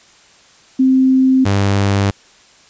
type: tone pair in turn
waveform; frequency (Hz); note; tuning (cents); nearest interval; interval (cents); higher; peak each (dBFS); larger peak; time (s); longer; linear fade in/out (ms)
sine / sawtooth; 261.6 / 99.47; C4 / G2; 0 / +26; octave + perfect fourth; 1674; first; -8; neither; 0.79-1.45 / 1.45-2.11; neither; 10
effects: white hiss -47 dBFS RMS until 2.69 s + resampled to 16000 Hz